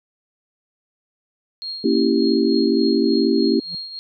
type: tone with tremolo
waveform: sine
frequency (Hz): 4253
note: C8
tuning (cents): +27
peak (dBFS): -25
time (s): 1.62-3.99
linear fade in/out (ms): 0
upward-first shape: triangle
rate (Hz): 3.4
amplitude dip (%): 65
type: chord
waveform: sine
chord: A# diminished seventh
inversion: none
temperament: equal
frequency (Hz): 233.1 / 277.2 / 329.6 / 392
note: A#3 / C#4 / E4 / G4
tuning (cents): 0 / 0 / 0 / 0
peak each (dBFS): -20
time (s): 1.84-3.6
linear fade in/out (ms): 5
type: tone with exponential growth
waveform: triangle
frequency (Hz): 171.2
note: F3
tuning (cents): -34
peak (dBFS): -29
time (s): 3.62-3.75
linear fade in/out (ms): 2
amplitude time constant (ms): 27
effects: none